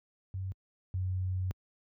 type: tone pair in turn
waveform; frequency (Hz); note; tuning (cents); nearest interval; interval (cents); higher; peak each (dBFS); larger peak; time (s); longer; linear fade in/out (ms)
sine; 94.7 / 92.64; F#2 / F#2; +41 / +3; unison; 38; first; -33 / -29; second; 0.34-0.52 / 0.94-1.51; second; 0
effects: high-pass 60 Hz 12 dB/octave